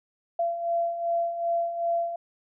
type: beating tone pair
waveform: sine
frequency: 679 / 681.6 Hz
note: F5 / F5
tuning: -49 / -42 cents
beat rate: 2.6 Hz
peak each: -32 / -25 dBFS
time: 0.39-2.16 s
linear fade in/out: 5 ms
effects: none